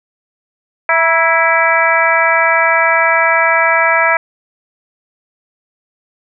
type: harmonic tone with a mistuned harmonic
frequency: 330 Hz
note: E4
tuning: 2 cents sharp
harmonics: 2 / 3 / 4 / 5 / 6 / 7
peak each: -16 / -16 / -16 / -16 / -16 / -16 dBFS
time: 0.89-4.17 s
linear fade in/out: 2 ms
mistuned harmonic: 3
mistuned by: -42 cents
effects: none